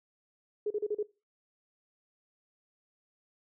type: tone bursts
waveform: sine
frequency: 420 Hz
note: G#4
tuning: 19 cents sharp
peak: -28 dBFS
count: 5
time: 0.66-1.029 s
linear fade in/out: 5 ms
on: 45 ms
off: 36 ms
effects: noise-tail reverb RT60 0.3 s tail -22 dB re dry